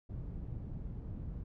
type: low-pass noise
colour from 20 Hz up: white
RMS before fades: -42 dBFS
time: 0.09-1.44 s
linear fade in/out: 10 ms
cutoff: 110 Hz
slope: 12 dB/octave
effects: none